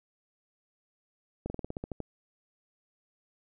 slowing click train, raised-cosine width 2 ms, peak -22 dBFS, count 10, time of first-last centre 1.46-2.003 s, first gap 40 ms, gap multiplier 1.1, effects none

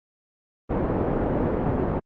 white low-pass noise, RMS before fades -24 dBFS, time 0.69-2 s, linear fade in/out 20 ms, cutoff 470 Hz, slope 12 dB/octave, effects low-pass 2000 Hz 12 dB/octave + Opus 32 kbps

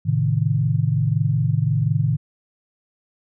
sine chord, A diminished, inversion none, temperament equal with one note detuned, 110 / 134.1 / 155.56 Hz, A2 / C3 / Eb3, 0 / +43 / 0 cents, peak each -21 dBFS, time 0.05-2.17 s, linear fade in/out 20 ms, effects none

